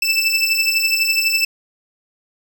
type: beating tone pair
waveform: 25% pulse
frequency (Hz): 2637 / 2649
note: E7 / E7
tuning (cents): 0 / +8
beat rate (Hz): 12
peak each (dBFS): -14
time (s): 0.02-1.45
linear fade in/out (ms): 5
effects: none